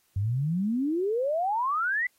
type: exponential sweep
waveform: sine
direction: up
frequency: 93 to 2034 Hz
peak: -24 dBFS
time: 0.16-2.07 s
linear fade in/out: 5 ms
effects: white hiss -68 dBFS RMS until 2.18 s + AAC 48 kbps